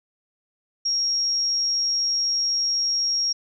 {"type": "tone", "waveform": "sine", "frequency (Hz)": 5588, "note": "F8", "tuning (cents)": 0, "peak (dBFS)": -20, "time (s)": [0.85, 3.33], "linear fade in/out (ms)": 10, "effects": []}